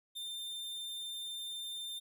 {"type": "tone", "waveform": "45% pulse", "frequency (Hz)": 3596, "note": "A7", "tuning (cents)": 37, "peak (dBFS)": -40, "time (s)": [0.15, 2], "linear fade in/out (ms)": 20, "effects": []}